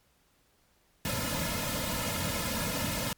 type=noise with comb filter; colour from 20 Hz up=pink; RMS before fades=-32 dBFS; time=1.05-3.13 s; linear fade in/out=2 ms; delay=2.6 ms; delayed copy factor=-1; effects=pink hiss -68 dBFS RMS until 3.17 s + MP3 96 kbps